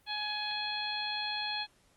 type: harmonic tone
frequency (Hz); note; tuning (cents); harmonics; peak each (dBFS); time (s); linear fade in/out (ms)
840; G#5; +19; 1 / 2 / 3 / 4 / 5; -39 / -41 / -41 / -39 / -37; 0.06-1.67; 50
effects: pink hiss -67 dBFS RMS until 1.96 s + Opus 24 kbps